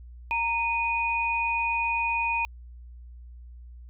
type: tone pair together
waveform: sine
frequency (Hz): 927 / 2477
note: A#5 / D#7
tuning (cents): -10 / -8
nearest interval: octave + perfect fourth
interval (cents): 1702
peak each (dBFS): -27 / -26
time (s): 0.31-2.45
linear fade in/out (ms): 0
effects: added 60 Hz sine -42 dBFS peak until 3.89 s